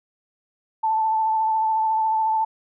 sine tone with vibrato, 880 Hz, A5, in tune, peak -18 dBFS, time 0.83-2.45 s, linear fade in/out 10 ms, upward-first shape triangle, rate 14 Hz, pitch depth 25 cents each way, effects none

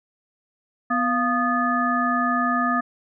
harmonic tone with a mistuned harmonic, 246.9 Hz, B3, in tune, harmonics 1 / 3 / 5 / 7, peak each -24 / -27 / -22 / -27 dBFS, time 0.9-2.81 s, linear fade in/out 10 ms, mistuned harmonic 3, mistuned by -110 cents, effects none

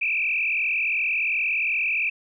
sine tone with frequency modulation, 2489 Hz, D#7, in tune, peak -21 dBFS, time 0.01-2.1 s, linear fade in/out 10 ms, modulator 42.7 Hz, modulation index 3.9, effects none

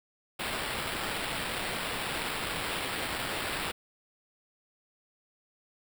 violet noise with sample-and-hold, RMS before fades -34 dBFS, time 0.39-3.72 s, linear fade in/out 10 ms, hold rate 6300 Hz, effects none

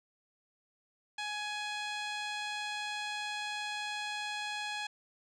15% pulse tone with low-pass filter, 837 Hz, G#5, 13 cents sharp, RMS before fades -38 dBFS, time 1.18-4.87 s, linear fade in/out 5 ms, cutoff 5600 Hz, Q 2.3, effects none

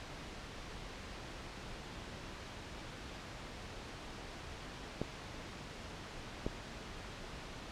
clicks, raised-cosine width 2 ms, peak -21 dBFS, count 2, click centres 5.016 / 6.465 s, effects pink hiss -47 dBFS RMS until 7.71 s + low-pass 5000 Hz 12 dB/octave

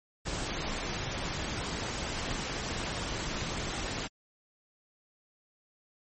pink noise with amplitude modulation, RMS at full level -32 dBFS, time 0.25-4.08 s, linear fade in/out 20 ms, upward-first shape sine, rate 227 Hz, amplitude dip 55%, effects MP3 32 kbps

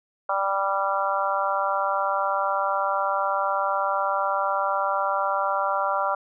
harmonic tone, 196 Hz, G3, in tune, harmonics 3 / 4 / 5 / 6 / 7, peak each -28 / -28 / -28 / -28 / -28 dBFS, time 0.29-6.15 s, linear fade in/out 5 ms, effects none

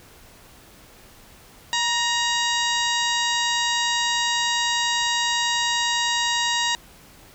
harmonic tone with a mistuned harmonic, 950 Hz, A#5, 33 cents sharp, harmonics 1 / 2 / 3 / 4 / 5 / 6 / 7 / 8, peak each -26 / -26 / -28 / -26 / -32 / -34 / -33 / -33 dBFS, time 1.73-6.75 s, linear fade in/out 0 ms, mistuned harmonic 2, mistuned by -35 cents, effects pink hiss -49 dBFS RMS until 7.34 s

